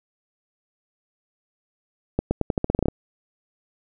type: accelerating click train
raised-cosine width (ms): 2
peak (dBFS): -7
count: 12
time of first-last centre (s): 2.19-2.884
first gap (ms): 120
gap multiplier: 0.86
effects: none